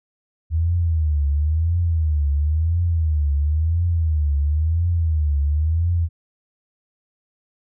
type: tone with vibrato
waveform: sine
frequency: 78.5 Hz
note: D#2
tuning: 16 cents sharp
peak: -16 dBFS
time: 0.5-6.09 s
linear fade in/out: 50 ms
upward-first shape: triangle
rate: 0.97 Hz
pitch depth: 190 cents each way
effects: none